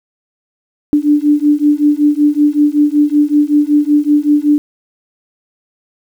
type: beating tone pair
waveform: sine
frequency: 292.3 / 297.6 Hz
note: D4 / D4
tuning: -8 / +23 cents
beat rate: 5.3 Hz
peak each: -11 dBFS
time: 0.93-4.58 s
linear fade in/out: 0 ms
effects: 7-bit